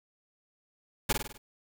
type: noise with echo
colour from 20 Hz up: pink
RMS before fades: -25 dBFS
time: 1.09-1.13 s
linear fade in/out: 10 ms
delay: 50 ms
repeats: 5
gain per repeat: -5 dB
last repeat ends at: 1.38 s
effects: none